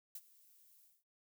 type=noise with ADSR envelope; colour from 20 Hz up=violet; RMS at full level=-45 dBFS; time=0.15-1.04 s; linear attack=4 ms; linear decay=47 ms; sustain=-21 dB; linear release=210 ms; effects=noise-tail reverb RT60 0.2 s tail -21 dB re dry